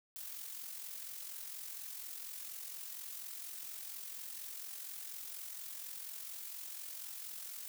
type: noise with amplitude modulation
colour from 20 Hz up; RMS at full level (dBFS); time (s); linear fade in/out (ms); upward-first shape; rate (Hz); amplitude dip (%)
blue; -44; 0.16-7.68; 0; sine; 44.2; 50
effects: none